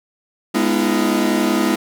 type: chord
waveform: 40% pulse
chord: F half-diminished seventh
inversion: first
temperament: equal with one note detuned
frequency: 207.7 / 246.9 / 311.1 / 342 Hz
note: Ab3 / Cb4 / Eb4 / F4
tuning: 0 / 0 / 0 / -36 cents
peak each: -20 dBFS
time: 0.54-1.76 s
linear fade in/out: 10 ms
effects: none